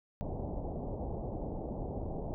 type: low-pass noise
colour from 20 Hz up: pink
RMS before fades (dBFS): -38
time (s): 0.21-2.34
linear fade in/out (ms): 0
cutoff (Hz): 820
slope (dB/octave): 48
effects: none